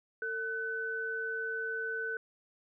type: tone pair together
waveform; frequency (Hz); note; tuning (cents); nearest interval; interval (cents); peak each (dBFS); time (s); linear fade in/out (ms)
sine; 450 / 1506.6; A4 / F#6; +39 / +31; octave + major sixth; 2092; -39 / -34; 0.22-2.17; 2
effects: none